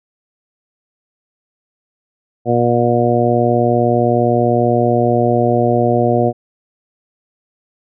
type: harmonic tone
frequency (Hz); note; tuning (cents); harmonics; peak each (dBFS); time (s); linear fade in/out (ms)
119.7; A#2; +46; 1 / 2 / 3 / 4 / 5 / 6; -18 / -18 / -18 / -18 / -18 / -18; 2.45-6.33; 50
effects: none